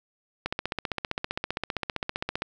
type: click train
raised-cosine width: 0.3 ms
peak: -12 dBFS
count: 31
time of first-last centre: 0.46-2.421 s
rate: 15.3 Hz
effects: none